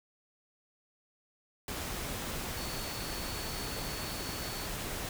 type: tone in noise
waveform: sine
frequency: 4435 Hz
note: C#8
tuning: in tune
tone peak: -45 dBFS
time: 2.57-4.66 s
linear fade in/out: 2 ms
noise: pink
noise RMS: -38 dBFS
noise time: 1.68-5.09 s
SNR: -10 dB
effects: none